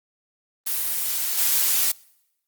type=noise with level steps; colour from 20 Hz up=blue; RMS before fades=-25 / -20 dBFS; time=0.66-1.92 s; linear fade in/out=10 ms; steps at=1.37 s; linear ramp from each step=20 ms; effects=noise-tail reverb RT60 0.9 s tail -25 dB re dry + Opus 32 kbps